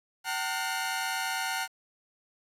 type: tone cluster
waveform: sawtooth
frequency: 762 / 906 / 1435 / 2105 Hz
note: G5 / A#5 / F6 / C7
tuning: -49 / -50 / +47 / +10 cents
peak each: -31 / -32 / -30 / -35 dBFS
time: 0.24-1.68 s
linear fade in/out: 50 ms
effects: resampled to 32000 Hz + 9-bit